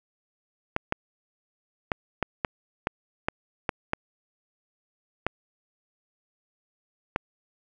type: clicks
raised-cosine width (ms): 0.5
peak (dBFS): -9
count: 11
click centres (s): 0.764 / 0.924 / 1.918 / 2.227 / 2.448 / 2.871 / 3.285 / 3.692 / 3.934 / 5.266 / 7.161
effects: none